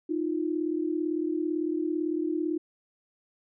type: tone pair together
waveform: sine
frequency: 311.3 / 349.2 Hz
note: D#4 / F4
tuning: +1 / 0 cents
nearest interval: major second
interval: 199 cents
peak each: -28 / -30 dBFS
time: 0.09-2.58 s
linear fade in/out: 10 ms
effects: none